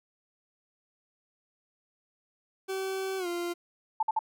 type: tone with pitch glide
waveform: 40% pulse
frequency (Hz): 383 to 347.2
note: G4 to F4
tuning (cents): -40 to -10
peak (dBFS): -30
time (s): 2.68-3.54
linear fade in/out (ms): 20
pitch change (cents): -170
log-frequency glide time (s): 3.18-3.27
type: tone bursts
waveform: sine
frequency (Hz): 880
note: A5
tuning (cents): 0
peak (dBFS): -23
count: 3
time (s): 4-4.191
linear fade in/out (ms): 5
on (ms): 29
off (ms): 52
effects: none